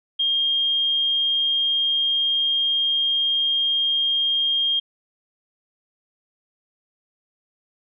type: tone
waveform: sine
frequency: 3221 Hz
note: G7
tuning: 46 cents sharp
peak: -18 dBFS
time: 0.19-4.8 s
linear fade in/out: 10 ms
effects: none